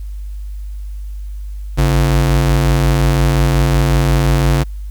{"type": "ring-modulated tone", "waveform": "square", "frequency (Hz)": 98, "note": "G2", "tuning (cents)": 0, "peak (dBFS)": -8, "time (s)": [1.77, 4.64], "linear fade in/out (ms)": 20, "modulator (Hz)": 42.4, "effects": ["added 50 Hz sine -23 dBFS peak until 4.9 s", "white hiss -53 dBFS RMS until 4.9 s"]}